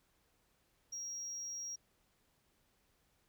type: tone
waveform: sine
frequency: 5640 Hz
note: F8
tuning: 16 cents sharp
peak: -39 dBFS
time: 0.92-1.76 s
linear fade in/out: 10 ms
effects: tanh soft clip ceiling -38 dBFS + pink hiss -75 dBFS RMS until 3.28 s